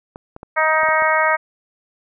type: clicks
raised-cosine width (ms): 1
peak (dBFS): -20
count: 6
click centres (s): 0.159 / 0.364 / 0.431 / 0.833 / 0.888 / 1.022
type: harmonic tone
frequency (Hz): 314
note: D#4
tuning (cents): +16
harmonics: 2 / 3 / 4 / 5 / 6 / 7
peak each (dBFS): -20 / -20 / -20 / -22 / -21 / -23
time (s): 0.56-1.37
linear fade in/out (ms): 20
effects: none